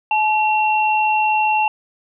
sine tone pair together, 858.6 / 2726 Hz, A5 / F7, -43 / -43 cents, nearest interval octave + minor sixth, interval 2000 cents, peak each -15 / -20 dBFS, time 0.11-1.68 s, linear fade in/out 2 ms, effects none

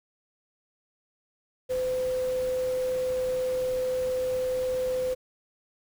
sine tone in noise, 510 Hz, C5, 44 cents flat, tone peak -25 dBFS, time 1.69-5.15 s, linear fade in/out 20 ms, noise pink, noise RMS -43 dBFS, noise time 1.69-5.15 s, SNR +15 dB, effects none

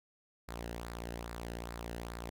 sawtooth tone with flanger, 58.27 Hz, A#1, in tune, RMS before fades -43 dBFS, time 0.48-2.3 s, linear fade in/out 10 ms, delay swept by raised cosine 0.32 to 0.9 ms, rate 2.4 Hz, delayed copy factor -0.55, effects none

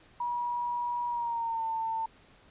sine tone with pitch glide, 963 to 898.5 Hz, B5 to A5, -44 to +36 cents, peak -29 dBFS, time 0.2-2.06 s, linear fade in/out 5 ms, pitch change -120 cents, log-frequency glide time 1.07-1.65 s, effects pink hiss -59 dBFS RMS until 2.5 s + resampled to 8000 Hz

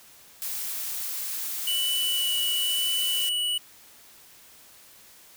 blue noise, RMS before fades -32 dBFS, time 0.42-3.29 s, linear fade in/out 0 ms
square tone with vibrato, 2960 Hz, F#7, in tune, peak -25 dBFS, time 1.67-3.58 s, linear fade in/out 5 ms, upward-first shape sine, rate 0.99 Hz, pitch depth 10 cents each way
effects white hiss -52 dBFS RMS until 5.36 s

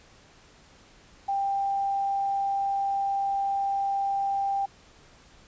sine tone with quantisation, 791 Hz, G5, 15 cents sharp, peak -24 dBFS, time 1.28-4.66 s, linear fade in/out 10 ms, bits 9, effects pink hiss -55 dBFS RMS until 5.47 s + resampled to 16000 Hz

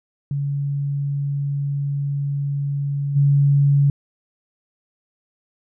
sine tone with level steps, 141.4 Hz, C#3, 35 cents sharp, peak -20 / -12 dBFS, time 0.31-3.9 s, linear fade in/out 2 ms, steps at 3.15 s, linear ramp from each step 20 ms, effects none

